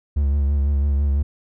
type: tone with vibrato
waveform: triangle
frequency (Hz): 70.8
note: C#2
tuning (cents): +37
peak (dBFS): -14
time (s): 0.16-1.23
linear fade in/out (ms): 10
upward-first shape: sine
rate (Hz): 6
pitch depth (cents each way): 44
effects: none